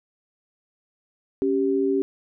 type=tone pair together; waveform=sine; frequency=276.4 / 390.9 Hz; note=C#4 / G4; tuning=-5 / -5 cents; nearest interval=tritone; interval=600 cents; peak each=-23 / -21 dBFS; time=1.42-2.02 s; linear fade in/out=0 ms; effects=none